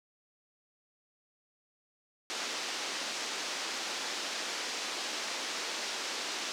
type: band-pass noise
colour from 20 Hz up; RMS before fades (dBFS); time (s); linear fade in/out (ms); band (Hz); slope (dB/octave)
white; -37; 2.3-6.52; 0; 250 to 6100; 24
effects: none